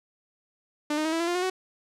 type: tone with pitch steps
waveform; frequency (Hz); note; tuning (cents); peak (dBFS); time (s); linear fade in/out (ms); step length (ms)
sawtooth; 298.7 / 308.3 / 318.3 / 328.6 / 339.2 / 350.1 / 361.4 / 373.1; D4 / D#4 / D#4 / E4 / E4 / F4 / F#4 / F#4; +29 / -16 / +39 / -5 / +50 / +4 / -41 / +14; -21; 0.9-1.5; 5; 75
effects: low-pass 9000 Hz 12 dB/octave